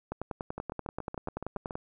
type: two click trains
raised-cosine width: 1 ms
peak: -23 / -20 dBFS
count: 9 / 18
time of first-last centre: 0.58-1.708 / 0.12-1.755 s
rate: 7.09 / 10.4 Hz
effects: none